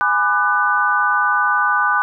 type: chord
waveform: sine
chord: G# half-diminished seventh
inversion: none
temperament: just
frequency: 830.6 / 996.7 / 1196.1 / 1495.1 Hz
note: G#5 / B5 / D6 / F#6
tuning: 0 / +16 / +31 / +18 cents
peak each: -22 / -22 / -18 / -17 dBFS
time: 0.01-2.02 s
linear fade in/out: 0 ms
effects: none